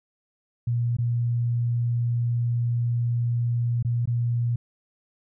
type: tone with dropouts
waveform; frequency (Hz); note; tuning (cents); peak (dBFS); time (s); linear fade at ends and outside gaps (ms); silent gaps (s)
sine; 119.1; A#2; +38; -21; 0.67-4.56; 5; 0.968-0.985 / 3.827-3.848 / 4.057-4.074
effects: none